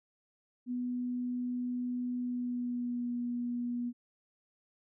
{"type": "tone with pitch glide", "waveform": "sine", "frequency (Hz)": [246.9, 241.8], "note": ["B3", "B3"], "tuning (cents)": [0, -36], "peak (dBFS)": -32, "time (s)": [0.66, 3.93], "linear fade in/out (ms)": 50, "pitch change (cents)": -36, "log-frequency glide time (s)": [2.18, 3.12], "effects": []}